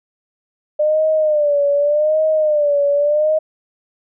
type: tone with vibrato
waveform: sine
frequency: 598 Hz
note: D5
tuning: 31 cents sharp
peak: -12 dBFS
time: 0.79-3.39 s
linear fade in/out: 10 ms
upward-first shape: sine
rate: 0.85 Hz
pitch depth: 85 cents each way
effects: none